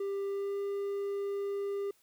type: tone with pitch glide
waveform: triangle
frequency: 396.4 to 400.1 Hz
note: G4 to G4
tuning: +19 to +35 cents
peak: -30 dBFS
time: 0-1.91 s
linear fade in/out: 5 ms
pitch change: +16 cents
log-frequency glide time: 0.27-0.59 s
effects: white hiss -68 dBFS RMS until 2.02 s